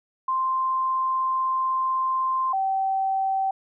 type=tone pair in turn; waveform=sine; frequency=1046 / 771.4 Hz; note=C6 / G5; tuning=-1 / -28 cents; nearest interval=perfect fourth; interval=527 cents; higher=first; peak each=-21 dBFS; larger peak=neither; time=0.28-2.53 / 2.53-3.51 s; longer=first; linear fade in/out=5 ms; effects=none